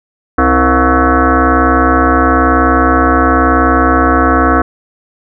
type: tone with frequency modulation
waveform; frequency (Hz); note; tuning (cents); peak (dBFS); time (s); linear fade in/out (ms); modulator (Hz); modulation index
sine; 523; C5; -1; -6; 0.38-4.62; 5; 197; 5
effects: none